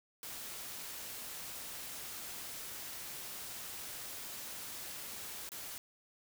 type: noise with dropouts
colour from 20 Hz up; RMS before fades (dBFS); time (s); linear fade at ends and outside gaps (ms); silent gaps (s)
white; -45; 0.23-5.78; 1; 5.491-5.518
effects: none